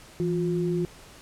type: tone pair together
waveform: sine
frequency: 167.7 / 355.3 Hz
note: E3 / F4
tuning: +30 / +30 cents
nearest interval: octave + minor second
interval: 1300 cents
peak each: -26 dBFS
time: 0.2-0.85 s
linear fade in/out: 0 ms
effects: pink hiss -49 dBFS RMS until 1.21 s + low-pass 11000 Hz 12 dB/octave